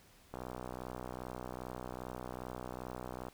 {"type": "click train", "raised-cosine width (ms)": 1, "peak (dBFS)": -28, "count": 185, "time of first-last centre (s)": [0.34, 3.284], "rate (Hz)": 62.5, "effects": ["pink hiss -63 dBFS RMS until 3.33 s"]}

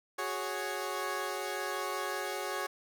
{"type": "chord", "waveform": "15% pulse", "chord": "F# suspended second", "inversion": "none", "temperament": "equal", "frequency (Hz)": [370, 415.3, 554.4], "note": ["F#4", "G#4", "C#5"], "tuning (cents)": [0, 0, 0], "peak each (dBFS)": -32, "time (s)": [0.18, 2.67], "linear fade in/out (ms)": 10, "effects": []}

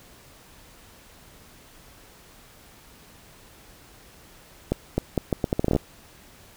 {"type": "accelerating click train", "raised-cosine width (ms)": 2, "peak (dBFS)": -8, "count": 13, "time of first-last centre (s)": [4.72, 5.763], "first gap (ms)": 260, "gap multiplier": 0.76, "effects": ["pink hiss -51 dBFS RMS until 6.56 s"]}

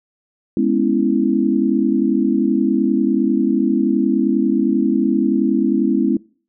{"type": "chord", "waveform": "sine", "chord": "C# minor seventh", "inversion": "second", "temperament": "equal", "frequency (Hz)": [207.7, 246.9, 277.2, 329.6], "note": ["G#3", "B3", "C#4", "E4"], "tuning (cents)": [0, 0, 0, 0], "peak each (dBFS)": -19, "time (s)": [0.57, 6.17], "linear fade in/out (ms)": 2, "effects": ["noise-tail reverb RT60 0.4 s tail -22 dB re dry"]}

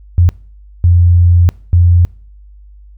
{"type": "tone bursts at uneven times", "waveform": "sine", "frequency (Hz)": 87.31, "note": "F2", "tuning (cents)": 0, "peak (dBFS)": -4, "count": 3, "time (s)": [[0.18, 0.29], [0.84, 1.49], [1.73, 2.05]], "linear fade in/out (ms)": 0, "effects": ["noise-tail reverb RT60 0.5 s tail -24 dB re dry", "added 50 Hz sine -35 dBFS peak until 2.97 s"]}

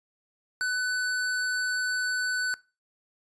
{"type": "tone", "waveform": "square", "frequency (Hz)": 1499, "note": "F#6", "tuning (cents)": 22, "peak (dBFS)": -26, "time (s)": [0.61, 2.54], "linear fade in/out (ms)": 0, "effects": ["noise-tail reverb RT60 0.3 s tail -21 dB re dry", "resampled to 22050 Hz"]}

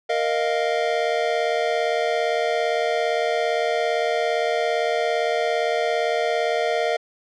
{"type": "chord", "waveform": "square", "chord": "Bb suspended fourth", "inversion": "none", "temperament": "just", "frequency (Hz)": [466.2, 621.6, 699.2], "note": ["Bb4", "Eb5", "F5"], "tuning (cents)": [0, -2, 2], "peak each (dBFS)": -25, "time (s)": [0.09, 6.97], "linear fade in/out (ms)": 10, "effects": ["low-pass 4000 Hz 12 dB/octave"]}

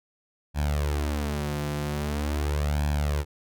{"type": "tone with flanger", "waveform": "sawtooth", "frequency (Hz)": 73.42, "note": "D2", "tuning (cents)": 0, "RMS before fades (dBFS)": -27, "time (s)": [0.54, 3.25], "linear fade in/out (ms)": 50, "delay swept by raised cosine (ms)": [1.2, 5.9], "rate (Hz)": 0.43, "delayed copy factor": 0.75, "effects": []}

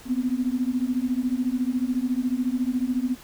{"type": "beating tone pair", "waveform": "sine", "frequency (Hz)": [245.2, 259.2], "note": ["B3", "C4"], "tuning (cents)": [-12, -16], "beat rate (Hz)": 14, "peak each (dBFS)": -25, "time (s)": [0.05, 3.17], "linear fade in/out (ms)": 50, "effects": ["pink hiss -47 dBFS RMS until 3.23 s"]}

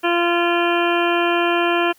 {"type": "harmonic tone", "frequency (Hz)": 344.9, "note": "F4", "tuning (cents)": -22, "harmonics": [1, 2, 3, 4, 5, 7, 8, 9], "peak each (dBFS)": [-19, -22, -24, -25, -26, -27, -28, -29], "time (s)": [0.03, 1.93], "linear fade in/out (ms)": 20, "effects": ["white hiss -55 dBFS RMS until 1.98 s"]}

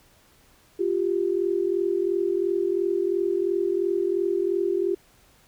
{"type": "tone pair together", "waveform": "sine", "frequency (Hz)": [350.1, 393], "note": ["F4", "G4"], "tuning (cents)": [4, 4], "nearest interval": "major second", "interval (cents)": 200, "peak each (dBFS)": -24, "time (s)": [0.79, 4.95], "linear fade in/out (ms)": 10, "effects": ["pink hiss -58 dBFS RMS until 5.47 s"]}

